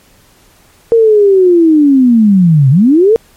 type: linear two-way sweep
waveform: sine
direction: down then up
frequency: 466.2 to 126.6 to 466.2 Hz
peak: -3 dBFS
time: 0.92-3.16 s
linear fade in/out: 0 ms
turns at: 2.7 s
effects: pink hiss -46 dBFS RMS until 3.36 s + MP3 64 kbps